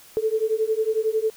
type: beating tone pair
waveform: sine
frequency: 433.7 / 444.7 Hz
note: A4 / A4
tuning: -25 / +18 cents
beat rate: 11 Hz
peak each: -23 dBFS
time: 0.17-1.3 s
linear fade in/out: 0 ms
effects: white hiss -49 dBFS RMS until 1.36 s